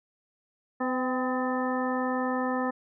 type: harmonic tone with a mistuned harmonic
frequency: 254.4 Hz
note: C4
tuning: 48 cents flat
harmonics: 1 / 2 / 3 / 4 / 5 / 7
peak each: -29 / -32 / -34 / -35 / -36 / -37 dBFS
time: 0.8-2.71 s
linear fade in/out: 10 ms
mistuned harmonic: 3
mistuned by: +37 cents
effects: none